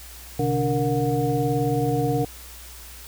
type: tone cluster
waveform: sine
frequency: 127.2 / 145.9 / 289.5 / 464 / 727 Hz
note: C3 / D3 / D4 / A#4 / F#5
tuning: -48 / -11 / -25 / -8 / -31 cents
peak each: -25 / -28 / -26 / -25 / -28 dBFS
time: 0.39-2.25 s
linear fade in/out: 5 ms
effects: added 60 Hz sine -43 dBFS peak until 3.07 s + white hiss -43 dBFS RMS until 3.07 s